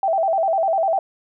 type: tone with vibrato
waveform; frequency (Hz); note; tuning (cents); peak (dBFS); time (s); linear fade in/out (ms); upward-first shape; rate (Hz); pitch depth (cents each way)
sine; 714; F5; +38; -16; 0.03-0.99; 2; square; 10; 150
effects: none